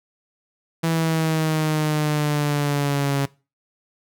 sawtooth exponential sweep, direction down, 164.81 to 138.6 Hz, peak -15 dBFS, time 0.83-3.26 s, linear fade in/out 10 ms, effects noise-tail reverb RT60 0.3 s tail -21 dB re dry

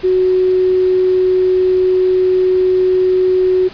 triangle tone with tanh clipping, 370 Hz, F#4, in tune, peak -9 dBFS, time 0.03-3.69 s, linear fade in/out 20 ms, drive 3 dB, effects pink hiss -35 dBFS RMS until 3.73 s + resampled to 11025 Hz

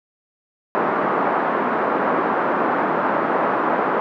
white band-pass noise, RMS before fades -20 dBFS, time 0.75-4 s, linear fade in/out 0 ms, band 200 to 1300 Hz, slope 24 dB/octave, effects none

